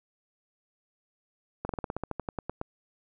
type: slowing click train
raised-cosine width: 1 ms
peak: -18 dBFS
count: 14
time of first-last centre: 1.65-2.614 s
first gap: 42 ms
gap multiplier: 1.09
effects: none